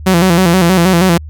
sawtooth tone with vibrato, 178.4 Hz, F3, 37 cents sharp, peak -3 dBFS, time 0.06-1.18 s, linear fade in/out 10 ms, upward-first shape square, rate 6.3 Hz, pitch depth 88 cents each way, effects added 76 Hz sine -25 dBFS peak until 1.29 s

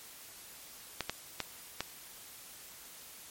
clicks, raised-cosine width 0.2 ms, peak -15 dBFS, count 4, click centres 1.007 / 1.096 / 1.403 / 1.806 s, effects white hiss -51 dBFS RMS until 3.3 s + MP3 64 kbps

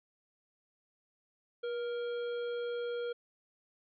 harmonic tone with a mistuned harmonic, 466.2 Hz, A#4, in tune, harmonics 1 / 3 / 5 / 7 / 9, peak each -34 / -46 / -58 / -51 / -63 dBFS, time 1.63-3.13 s, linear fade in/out 10 ms, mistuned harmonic 1, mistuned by +48 cents, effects none

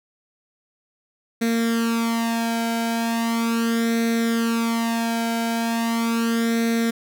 sawtooth tone with flanger, 230 Hz, A#3, 23 cents flat, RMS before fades -22 dBFS, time 1.41-6.91 s, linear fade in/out 10 ms, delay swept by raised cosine 0.5 to 1.31 ms, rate 0.38 Hz, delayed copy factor +0.75, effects none

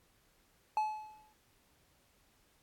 triangle tone with exponential decay, 859 Hz, A5, 42 cents flat, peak -25 dBFS, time 0.77-1.33 s, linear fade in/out 1 ms, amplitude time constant 120 ms, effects pink hiss -70 dBFS RMS until 2.62 s + AAC 64 kbps

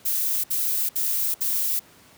violet noise bursts, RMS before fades -24 dBFS, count 4, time 0.05-1.796 s, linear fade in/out 10 ms, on 390 ms, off 62 ms, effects pink hiss -52 dBFS RMS until 2.17 s + high-pass 100 Hz 12 dB/octave

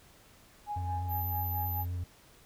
sine tone with tremolo, 831 Hz, G#5, 1 cent sharp, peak -32 dBFS, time 0.66-1.85 s, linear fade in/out 50 ms, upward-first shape sine, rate 4.5 Hz, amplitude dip 65%
triangle tone with vibrato, 88.7 Hz, F2, 27 cents sharp, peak -30 dBFS, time 0.76-2.04 s, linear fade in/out 5 ms, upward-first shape sine, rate 7.9 Hz, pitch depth 24 cents each way
sine tone, 12090 Hz, F#9, 36 cents sharp, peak -35 dBFS, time 1.08-1.86 s, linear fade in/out 50 ms
effects tanh soft clip ceiling -23 dBFS + pink hiss -59 dBFS RMS until 2.45 s

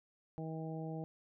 harmonic tone, 159.8 Hz, D#3, 47 cents sharp, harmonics 1 / 2 / 3 / 4 / 5, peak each -41 / -46 / -48 / -50 / -51 dBFS, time 0.38-1.04 s, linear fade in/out 0 ms, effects none

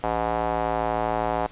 square tone with band-pass filter, 56.3 Hz, A1, 40 cents sharp, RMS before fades -25 dBFS, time 0.03-1.47 s, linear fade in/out 10 ms, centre 770 Hz, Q 2.5, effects pink hiss -49 dBFS RMS until 1.51 s + resampled to 8000 Hz

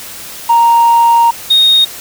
sine tone pair in turn, 932.3 / 3717 Hz, A#5 / A#7, 0 / -6 cents, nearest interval 2 octaves, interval 2394 cents, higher second, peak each -3 dBFS, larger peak neither, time 0.49-1.31 / 1.5-1.85 s, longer first, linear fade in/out 10 ms, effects tanh soft clip ceiling -2 dBFS + white hiss -28 dBFS RMS until 2 s

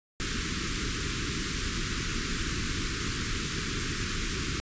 pink band-stop noise, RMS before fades -31 dBFS, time 0.2-4.6 s, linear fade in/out 0 ms, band 410 to 1200 Hz, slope 48 dB/octave, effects resampled to 16000 Hz

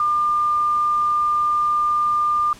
sine tone, 1200 Hz, D6, 37 cents sharp, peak -16 dBFS, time 0-2.53 s, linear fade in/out 2 ms, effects pink hiss -44 dBFS RMS until 2.59 s + low-pass 10000 Hz 12 dB/octave

